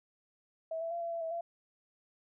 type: tone with pitch steps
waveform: sine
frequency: 649 / 663 / 684 / 676 / 672 / 652 / 680 Hz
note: E5 / E5 / F5 / E5 / E5 / E5 / F5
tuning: -27 / +10 / -36 / +43 / +33 / -19 / -46 cents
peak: -34 dBFS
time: 0.71-1.41 s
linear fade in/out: 5 ms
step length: 100 ms
effects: none